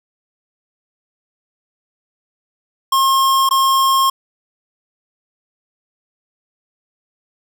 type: tone with dropouts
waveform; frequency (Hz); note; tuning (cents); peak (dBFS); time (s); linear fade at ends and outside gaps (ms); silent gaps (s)
square; 1073; C6; +43; -12; 2.92-4.1; 5; 3.491-3.509
effects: none